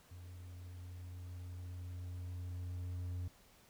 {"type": "tone with level ramp", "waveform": "triangle", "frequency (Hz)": 89.3, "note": "F2", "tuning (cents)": 39, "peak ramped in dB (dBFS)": [-47, -36], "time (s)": [0.11, 3.28], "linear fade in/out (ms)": 5, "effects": ["pink hiss -65 dBFS RMS until 3.69 s"]}